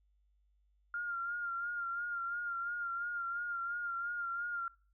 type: tone with vibrato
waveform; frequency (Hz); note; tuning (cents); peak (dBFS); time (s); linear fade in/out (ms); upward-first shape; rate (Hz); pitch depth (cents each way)
sine; 1400; F6; +4; -35; 0.94-4.68; 2; sine; 2.9; 38
effects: noise-tail reverb RT60 0.4 s tail -23 dB re dry + added 50 Hz sine -69 dBFS peak until 4.93 s